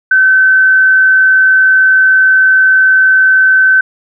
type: tone with frequency modulation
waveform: sine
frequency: 1531 Hz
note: G6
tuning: 41 cents flat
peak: -4 dBFS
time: 0.11-3.81 s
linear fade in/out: 5 ms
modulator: 66.4 Hz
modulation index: 0.21
effects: none